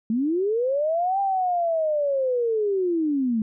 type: linear two-way sweep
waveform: sine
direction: up then down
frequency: 211.9 to 797 to 211.9 Hz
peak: -20 dBFS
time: 0.1-3.42 s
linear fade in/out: 2 ms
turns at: 1.2 s
effects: none